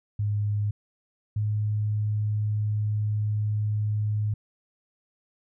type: tone pair in turn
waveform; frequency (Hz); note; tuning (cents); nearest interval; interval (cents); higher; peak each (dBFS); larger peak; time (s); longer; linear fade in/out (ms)
sine; 103.83 / 105.77; G#2 / G#2; 0 / +32; unison; 32; second; -23; neither; 0.19-0.71 / 1.36-4.34; second; 5
effects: none